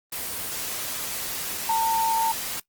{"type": "tone in noise", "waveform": "sine", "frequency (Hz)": 900, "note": "A5", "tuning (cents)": 39, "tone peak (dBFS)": -20, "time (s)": [1.69, 2.32], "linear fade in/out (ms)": 5, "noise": "white", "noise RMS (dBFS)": -31, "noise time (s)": [0.12, 2.6], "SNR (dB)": 8, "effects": ["noise-tail reverb RT60 0.1 s tail -20 dB re dry", "Opus 24 kbps"]}